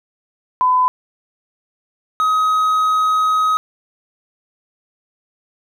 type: tone pair in turn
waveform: sine / triangle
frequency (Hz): 1008 / 1264.5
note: B5 / D#6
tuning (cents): +35 / +28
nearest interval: major third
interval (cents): 393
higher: second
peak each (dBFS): -11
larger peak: neither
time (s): 0.61-0.88 / 2.2-3.57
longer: second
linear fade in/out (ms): 0
effects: none